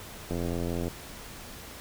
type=click train; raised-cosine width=2 ms; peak=-19 dBFS; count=50; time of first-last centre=0.31-0.881 s; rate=85.8 Hz; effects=pink hiss -44 dBFS RMS until 1.8 s